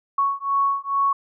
sine beating tone pair, 1108.7 / 1111 Hz, C#6 / C#6, 0 / +4 cents, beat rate 2.3 Hz, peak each -22 dBFS, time 0.18-1.13 s, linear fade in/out 5 ms, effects none

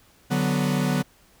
45% pulse chord, B minor, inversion first, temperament equal, 146.83 / 185 / 246.9 Hz, D3 / F#3 / B3, 0 / 0 / 0 cents, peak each -25 / -25 / -26 dBFS, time 0.3-1.03 s, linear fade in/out 20 ms, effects pink hiss -57 dBFS RMS until 1.4 s

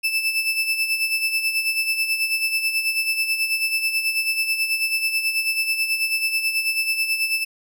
35% pulse tone with tremolo, 2637 Hz, E7, in tune, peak -16 dBFS, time 0.03-7.45 s, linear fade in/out 20 ms, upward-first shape sine, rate 9.2 Hz, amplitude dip 60%, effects none

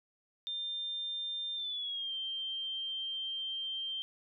sine tone with pitch glide, 3600 to 3152 Hz, A7 to G7, +39 to +9 cents, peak -35 dBFS, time 0.47-4.02 s, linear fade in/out 0 ms, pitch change -230 cents, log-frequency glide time 1.56-2.13 s, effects none

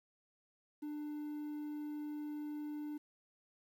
triangle tone with quantisation, 297.9 Hz, D4, 25 cents sharp, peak -38 dBFS, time 0.82-2.98 s, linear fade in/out 10 ms, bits 11, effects none

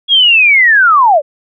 sine linear sweep, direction down, 3344 to 536 Hz, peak -4 dBFS, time 0.08-1.22 s, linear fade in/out 50 ms, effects none

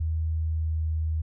sine tone with pitch glide, 79.9 to 79.21 Hz, D#2 to D#2, +47 to +32 cents, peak -24 dBFS, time 0-1.22 s, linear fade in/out 10 ms, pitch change -15 cents, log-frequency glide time 0.31-0.94 s, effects none

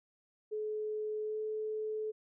sine tone with pitch glide, 427.9 to 431.9 Hz, A4 to A4, -48 to -32 cents, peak -34 dBFS, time 0.51-2.12 s, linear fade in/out 20 ms, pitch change +16 cents, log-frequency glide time 1.23-1.39 s, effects none

